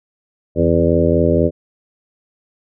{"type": "harmonic tone with a mistuned harmonic", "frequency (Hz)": 84.1, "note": "E2", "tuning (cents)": 35, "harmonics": [1, 2, 3, 4, 5, 6, 7], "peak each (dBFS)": [-19, -19, -19, -19, -19, -19, -19], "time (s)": [0.55, 1.51], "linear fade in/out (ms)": 50, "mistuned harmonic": 2, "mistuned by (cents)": -59, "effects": []}